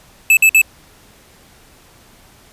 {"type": "tone bursts", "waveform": "square", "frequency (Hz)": 2618, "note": "E7", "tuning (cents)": -13, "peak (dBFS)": -7, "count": 3, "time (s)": [0.3, 0.616], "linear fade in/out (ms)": 2, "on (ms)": 70, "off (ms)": 53, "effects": ["pink hiss -47 dBFS RMS until 2.52 s", "resampled to 32000 Hz"]}